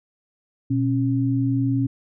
sine tone pair together, 121.48 / 273 Hz, B2 / C#4, -28 / -26 cents, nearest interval octave + major second, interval 1402 cents, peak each -21 dBFS, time 0.7-1.87 s, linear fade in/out 10 ms, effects none

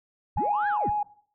sine linear two-way sweep, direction up then down, 33.49 to 1698 to 33.49 Hz, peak -28 dBFS, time 0.36-0.9 s, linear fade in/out 0 ms, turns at 0.68 s
sine tone with vibrato, 830.6 Hz, G#5, in tune, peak -23 dBFS, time 0.37-1.03 s, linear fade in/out 5 ms, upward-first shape square, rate 5.6 Hz, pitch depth 14 cents each way
effects noise-tail reverb RT60 0.5 s tail -19 dB re dry + tanh soft clip ceiling -15 dBFS

